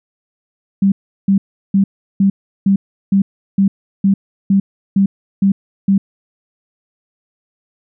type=tone bursts; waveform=sine; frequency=196 Hz; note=G3; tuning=in tune; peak=-8 dBFS; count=12; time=0.82-5.98 s; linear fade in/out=5 ms; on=100 ms; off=360 ms; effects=none